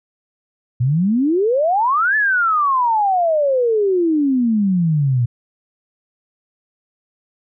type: exponential two-way sweep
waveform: sine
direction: up then down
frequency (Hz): 116.54 to 1760 to 116.54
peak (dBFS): -13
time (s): 0.8-5.26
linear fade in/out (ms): 10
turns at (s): 2.16
effects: none